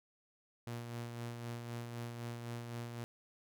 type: tone with tremolo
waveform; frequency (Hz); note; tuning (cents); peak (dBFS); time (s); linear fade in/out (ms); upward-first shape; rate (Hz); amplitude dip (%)
sawtooth; 118.4; A#2; +27; -36; 0.67-3.04; 0; sine; 3.9; 40
effects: none